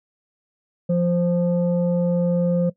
sine tone pair together, 174.63 / 523.3 Hz, F3 / C5, 0 / 0 cents, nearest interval octave + perfect fifth, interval 1900 cents, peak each -17 / -21 dBFS, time 0.89-2.7 s, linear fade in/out 10 ms, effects noise-tail reverb RT60 0.1 s tail -19 dB re dry + tanh soft clip ceiling -12 dBFS

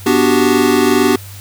square chord, G major seventh, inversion first, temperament equal, 246.9 / 293.7 / 370 / 392 Hz, B3 / D4 / F#4 / G4, 0 / 0 / 0 / 0 cents, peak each -16 dBFS, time 0.06-1.16 s, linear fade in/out 5 ms, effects added 98 Hz sine -31 dBFS peak until 1.4 s + white hiss -37 dBFS RMS until 1.4 s

